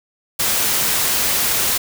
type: noise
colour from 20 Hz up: white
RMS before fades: -18 dBFS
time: 0.39-1.78 s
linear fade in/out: 10 ms
effects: none